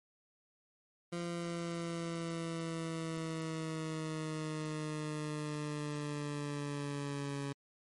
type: linear sweep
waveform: 20% pulse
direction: down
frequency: 172.5 to 140 Hz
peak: -32 dBFS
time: 1.12-7.53 s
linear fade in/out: 10 ms
effects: MP3 48 kbps